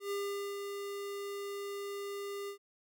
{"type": "tone with ADSR envelope", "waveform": "square", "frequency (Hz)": 401.7, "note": "G4", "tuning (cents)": 42, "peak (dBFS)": -34, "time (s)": [0, 2.58], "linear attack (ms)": 110, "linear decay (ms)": 450, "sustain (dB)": -5, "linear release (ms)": 95, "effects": []}